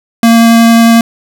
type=tone with vibrato; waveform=square; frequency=230 Hz; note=A#3; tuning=23 cents flat; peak=-3 dBFS; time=0.23-1.01 s; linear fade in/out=2 ms; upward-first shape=triangle; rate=11 Hz; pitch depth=8 cents each way; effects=none